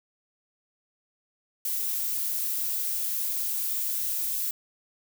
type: noise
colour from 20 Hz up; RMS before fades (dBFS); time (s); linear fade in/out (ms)
violet; -29; 1.65-4.51; 2
effects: none